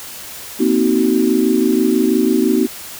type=chord; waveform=sine; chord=C half-diminished seventh; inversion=third; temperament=just; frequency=235.5 / 261.6 / 314 / 376.7 Hz; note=Bb3 / C4 / Eb4 / Gb4; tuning=+18 / 0 / +16 / +31 cents; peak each=-17 dBFS; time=0.59-2.67 s; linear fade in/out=20 ms; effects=white hiss -32 dBFS RMS until 2.99 s